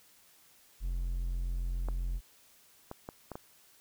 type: tone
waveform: triangle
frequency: 43.65 Hz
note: F1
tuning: in tune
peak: -29 dBFS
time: 0.8-2.21 s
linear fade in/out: 50 ms
type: clicks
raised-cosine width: 1 ms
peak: -26 dBFS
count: 5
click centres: 1.886 / 2.914 / 3.089 / 3.317 / 3.355 s
effects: white hiss -62 dBFS RMS until 3.8 s